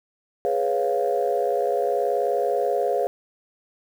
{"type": "chord", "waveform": "sine", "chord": "C# dominant seventh", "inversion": "second", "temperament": "equal", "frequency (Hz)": [415.3, 493.9, 554.4, 698.5], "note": ["G#4", "B4", "C#5", "E#5"], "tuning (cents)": [0, 0, 0, 0], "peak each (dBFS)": -25, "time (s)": [0.45, 3.07], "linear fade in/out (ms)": 0, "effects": ["tanh soft clip ceiling -11 dBFS", "8-bit"]}